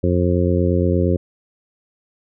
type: harmonic tone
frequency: 88.6 Hz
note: F2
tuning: 25 cents sharp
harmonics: 1 / 2 / 3 / 4 / 5 / 6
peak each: -18 / -21 / -23 / -22 / -24 / -24 dBFS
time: 0.03-1.17 s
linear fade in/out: 10 ms
effects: none